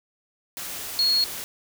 sine tone in noise, 4314 Hz, C#8, 48 cents flat, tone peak -18 dBFS, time 0.99-1.24 s, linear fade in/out 0 ms, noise white, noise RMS -34 dBFS, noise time 0.57-1.44 s, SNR +13 dB, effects none

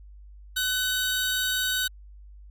sawtooth tone pair together, 1505 / 3785 Hz, F#6 / A#7, +29 / +26 cents, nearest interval octave + major third, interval 1597 cents, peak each -23 / -25 dBFS, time 0.56-1.88 s, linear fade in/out 10 ms, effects added 50 Hz sine -44 dBFS peak until 2.5 s

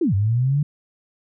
sine linear two-way sweep, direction down then up, 374.4 to 94.5 to 150.3 Hz, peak -16 dBFS, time 0.01-0.63 s, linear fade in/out 5 ms, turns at 0.14 s, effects none

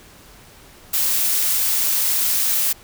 blue noise, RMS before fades -19 dBFS, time 0.93-2.73 s, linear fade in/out 10 ms, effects pink hiss -46 dBFS RMS until 2.83 s

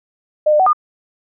sine tone with pitch steps, 608 / 601 / 752 / 1216 Hz, D#5 / D5 / F#5 / D#6, -40 / +40 / +28 / -40 cents, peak -9 dBFS, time 0.46-0.732 s, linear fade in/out 10 ms, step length 68 ms, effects none

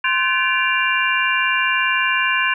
sine tone cluster, 1044 / 1524 / 1723 / 2368 / 2782 Hz, C6 / G6 / A6 / D7 / F7, -4 / -49 / -37 / +14 / -7 cents, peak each -22 dBFS, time 0.04-2.54 s, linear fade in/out 5 ms, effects none

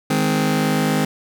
sawtooth chord, Ab major, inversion second, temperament just, 155.74 / 207.7 / 259.6 Hz, Eb3 / Ab3 / C4, +2 / 0 / -13 cents, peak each -17 dBFS, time 0.1-1.05 s, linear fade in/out 5 ms, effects none

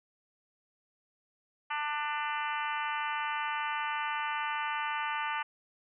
harmonic tone with a mistuned harmonic, 297.2 Hz, D4, 21 cents sharp, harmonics 3 / 4 / 5 / 6 / 7 / 8 / 9 / 10, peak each -35 / -37 / -39 / -41 / -42 / -43 / -44 / -45 dBFS, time 1.7-5.43 s, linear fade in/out 10 ms, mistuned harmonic 7, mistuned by -27 cents, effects none

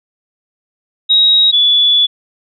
sine tone pair in turn, 3803 / 3435 Hz, A#7 / A7, +34 / -42 cents, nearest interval major second, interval 176 cents, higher first, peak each -6 / -7 dBFS, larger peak first, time 1.09-1.52 / 1.52-2.07 s, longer second, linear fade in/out 20 ms, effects none

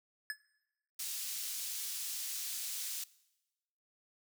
square tone with exponential decay, 1711 Hz, A6, 49 cents flat, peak -33 dBFS, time 0.3-0.38 s, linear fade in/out 1 ms, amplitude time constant 17 ms
pink high-pass noise, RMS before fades -40 dBFS, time 0.99-3.04 s, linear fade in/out 5 ms, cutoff 4800 Hz, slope 12 dB/octave
effects noise-tail reverb RT60 1.0 s tail -21 dB re dry

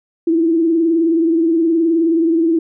sine tone with vibrato, 329.6 Hz, E4, in tune, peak -11 dBFS, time 0.27-2.59 s, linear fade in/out 5 ms, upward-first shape triangle, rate 19 Hz, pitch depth 74 cents each way, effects none

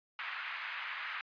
white band-pass noise, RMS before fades -41 dBFS, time 0.19-1.21 s, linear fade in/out 0 ms, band 1100 to 2500 Hz, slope 24 dB/octave, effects resampled to 11025 Hz

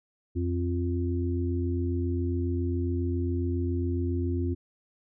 harmonic tone, 87.31 Hz, F2, in tune, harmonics 1 / 3 / 4, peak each -27 / -32 / -33 dBFS, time 0.35-4.55 s, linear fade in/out 20 ms, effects none

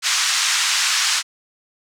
white band-pass noise, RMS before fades -19 dBFS, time 0.02-1.23 s, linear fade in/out 50 ms, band 1100 to 7100 Hz, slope 24 dB/octave, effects none

